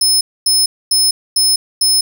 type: tone bursts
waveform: 25% pulse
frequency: 5200 Hz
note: E8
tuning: 24 cents flat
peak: -5 dBFS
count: 5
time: 0.01-2.01 s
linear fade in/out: 5 ms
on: 200 ms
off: 250 ms
effects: none